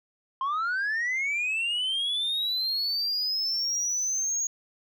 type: linear sweep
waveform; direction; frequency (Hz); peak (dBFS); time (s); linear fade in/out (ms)
sine; up; 1041 to 6670; -23; 0.41-4.47; 2
effects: tanh soft clip ceiling -24 dBFS